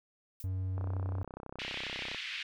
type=noise with exponential decay; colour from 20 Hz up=violet; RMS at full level=-41 dBFS; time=0.4-0.49 s; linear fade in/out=2 ms; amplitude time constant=18 ms
type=tone; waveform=triangle; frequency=93.6 Hz; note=F#2; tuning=20 cents sharp; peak=-30 dBFS; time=0.44-1.23 s; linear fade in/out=0 ms
type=click train; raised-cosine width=1 ms; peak=-29 dBFS; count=45; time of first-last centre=0.78-2.146 s; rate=32.2 Hz
type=band-pass noise; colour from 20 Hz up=white; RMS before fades=-40 dBFS; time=1.59-2.43 s; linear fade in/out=5 ms; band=1900 to 3300 Hz; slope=24 dB/octave
effects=none